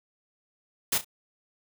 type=noise with echo; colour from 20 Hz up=white; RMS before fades=-25 dBFS; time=0.92-0.98 s; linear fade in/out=5 ms; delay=33 ms; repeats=2; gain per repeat=-12 dB; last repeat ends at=1.046 s; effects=none